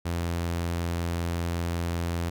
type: tone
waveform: sawtooth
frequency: 85.3 Hz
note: F2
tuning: 40 cents flat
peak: -23 dBFS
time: 0.05-2.3 s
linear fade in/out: 10 ms
effects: none